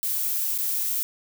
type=noise with dropouts; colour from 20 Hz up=violet; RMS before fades=-26 dBFS; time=0.03-1.03 s; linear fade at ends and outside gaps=0 ms; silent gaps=0.578-0.586 s; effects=none